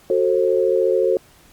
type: chord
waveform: sine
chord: F# diminished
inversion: none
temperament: just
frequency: 370 / 444 / 532.8 Hz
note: F#4 / A4 / C5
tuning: 0 / +16 / +31 cents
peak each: -19 dBFS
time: 0.1-1.17 s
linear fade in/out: 2 ms
effects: pink hiss -51 dBFS RMS until 1.52 s + Opus 48 kbps